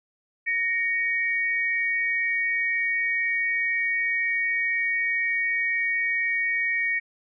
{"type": "tone pair together", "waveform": "sine", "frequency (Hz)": [1864.7, 2251], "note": ["A#6", "C#7"], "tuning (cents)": [0, 26], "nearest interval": "minor third", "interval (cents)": 326, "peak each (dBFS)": -25, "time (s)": [0.46, 7], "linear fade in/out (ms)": 20, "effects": []}